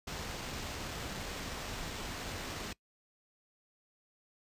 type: noise with sample-and-hold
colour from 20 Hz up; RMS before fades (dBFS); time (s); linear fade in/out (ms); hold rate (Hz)
pink; -41; 0.07-2.73; 5; 11025
effects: noise-tail reverb RT60 0.1 s tail -22 dB re dry + resampled to 32000 Hz